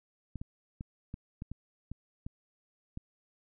clicks, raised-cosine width 5 ms, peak -27 dBFS, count 9, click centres 0.357 / 0.415 / 0.809 / 1.141 / 1.421 / 1.516 / 1.916 / 2.265 / 2.974 s, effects none

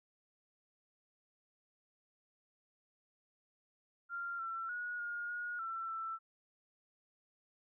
sine tone with pitch steps, 1389 / 1346 / 1453 / 1424 / 1441 / 1342 / 1331 Hz, F6 / E6 / F#6 / F6 / F#6 / E6 / E6, -10 / +36 / -32 / +33 / -46 / +31 / +16 cents, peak -38 dBFS, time 4.09-6.19 s, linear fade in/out 50 ms, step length 300 ms, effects none

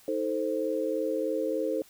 sine chord, A diminished, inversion second, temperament equal with one note detuned, 315.8 / 440 / 523.3 Hz, Eb4 / A4 / C5, +26 / 0 / 0 cents, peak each -32 / -31 / -30 dBFS, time 0.08-1.82 s, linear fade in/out 2 ms, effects white hiss -57 dBFS RMS until 1.89 s

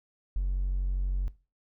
triangle tone, 46.25 Hz, F#1, in tune, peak -22 dBFS, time 0.36-1.28 s, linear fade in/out 0 ms, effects noise-tail reverb RT60 0.3 s tail -19 dB re dry + tanh soft clip ceiling -22 dBFS

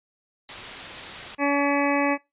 white noise, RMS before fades -35 dBFS, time 0.49-1.35 s, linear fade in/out 2 ms
harmonic tone, 284 Hz, C#4, 42 cents sharp, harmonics 1 / 2 / 3 / 4 / 6 / 7 / 8 / 9, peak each -23 / -26 / -28 / -29 / -31 / -31 / -32 / -33 dBFS, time 1.38-2.18 s, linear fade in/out 50 ms
effects noise-tail reverb RT60 0.2 s tail -20 dB re dry + resampled to 8000 Hz

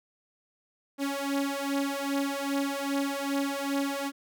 sawtooth beating tone pair, 277.2 / 279.7 Hz, C#4 / C#4, 0 / +16 cents, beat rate 2.5 Hz, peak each -27 / -27 dBFS, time 0.98-4.12 s, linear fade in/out 50 ms, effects none

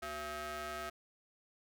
sawtooth ring-modulated tone, 302.7 Hz, D#4, 48 cents flat, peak -33 dBFS, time 0.02-0.9 s, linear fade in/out 10 ms, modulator 979 Hz, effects none

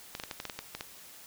clicks, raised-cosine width 0.2 ms, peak -19 dBFS, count 10, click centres 0.151 / 0.199 / 0.237 / 0.312 / 0.401 / 0.453 / 0.498 / 0.59 / 0.75 / 0.809 s, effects white hiss -51 dBFS RMS until 1.26 s

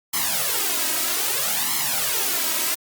white noise with flanger, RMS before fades -23 dBFS, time 0.13-2.75 s, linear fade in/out 10 ms, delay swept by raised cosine 0.96 to 3.16 ms, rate 0.62 Hz, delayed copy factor +0.9, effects high-pass 150 Hz 12 dB/octave + Opus 48 kbps

